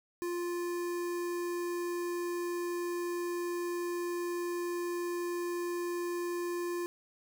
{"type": "tone with notch filter", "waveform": "square", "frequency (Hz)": 349.2, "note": "F4", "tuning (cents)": 0, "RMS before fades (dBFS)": -35, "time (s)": [0.22, 6.86], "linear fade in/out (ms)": 0, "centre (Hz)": 3400, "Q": 1.3, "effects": []}